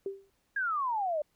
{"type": "tone with exponential decay", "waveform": "sine", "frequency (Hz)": 392, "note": "G4", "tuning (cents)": 0, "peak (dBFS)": -29, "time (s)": [0.06, 0.3], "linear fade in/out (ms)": 2, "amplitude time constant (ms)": 51}
{"type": "exponential sweep", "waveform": "sine", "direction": "down", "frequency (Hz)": [1661.2, 580], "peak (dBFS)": -28, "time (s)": [0.56, 1.22], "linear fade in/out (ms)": 5}
{"effects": ["pink hiss -74 dBFS RMS until 1.35 s"]}